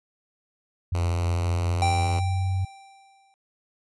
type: tone with pitch glide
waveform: sine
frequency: 89.1 to 94.07 Hz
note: F2 to F#2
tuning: +35 to +29 cents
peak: -22 dBFS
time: 0.92-2.65 s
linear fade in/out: 5 ms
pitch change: +94 cents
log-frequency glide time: 1.22-2.52 s
type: tone with vibrato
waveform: 5% pulse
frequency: 85.1 Hz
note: F2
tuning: 44 cents flat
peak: -20 dBFS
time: 0.94-2.2 s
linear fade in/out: 10 ms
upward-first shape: triangle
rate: 12 Hz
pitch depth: 19 cents each way
type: tone with exponential decay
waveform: square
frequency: 784 Hz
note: G5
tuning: in tune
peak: -21 dBFS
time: 1.82-3.34 s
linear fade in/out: 0 ms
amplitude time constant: 330 ms
effects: resampled to 24000 Hz